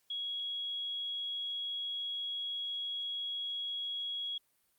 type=tone; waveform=sine; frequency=3322 Hz; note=G#7; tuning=in tune; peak=-35 dBFS; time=0.1-4.38 s; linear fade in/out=5 ms; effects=white hiss -74 dBFS RMS until 4.78 s + Opus 48 kbps